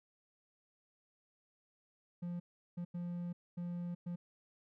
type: tone bursts at uneven times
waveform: triangle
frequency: 174.61 Hz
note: F3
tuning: in tune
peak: -36 dBFS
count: 5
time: 2.22-2.4 / 2.77-2.85 / 2.94-3.33 / 3.57-3.95 / 4.06-4.16 s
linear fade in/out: 10 ms
effects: none